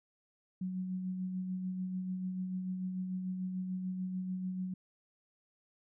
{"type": "tone with tremolo", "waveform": "sine", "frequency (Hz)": 185, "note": "F#3", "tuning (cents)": 0, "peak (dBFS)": -33, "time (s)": [0.61, 4.74], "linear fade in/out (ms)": 5, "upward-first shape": "sine", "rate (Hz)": 6.8, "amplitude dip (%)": 35, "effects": []}